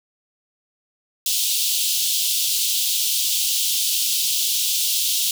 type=high-pass noise; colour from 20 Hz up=pink; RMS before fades=-21 dBFS; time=1.26-5.31 s; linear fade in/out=2 ms; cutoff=3000 Hz; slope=48 dB/octave; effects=none